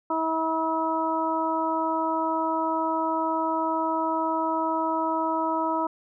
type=harmonic tone; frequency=322.1 Hz; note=E4; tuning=40 cents flat; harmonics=1 / 2 / 3 / 4; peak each=-29 / -30 / -26 / -31 dBFS; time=0.1-5.87 s; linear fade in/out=5 ms; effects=none